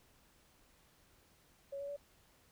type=tone with pitch steps; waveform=sine; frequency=556 / 564.4 / 573 Hz; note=C#5 / C#5 / D5; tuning=+5 / +31 / -43 cents; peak=-40 dBFS; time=1.72-1.966 s; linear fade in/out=10 ms; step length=82 ms; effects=pink hiss -68 dBFS RMS until 2.51 s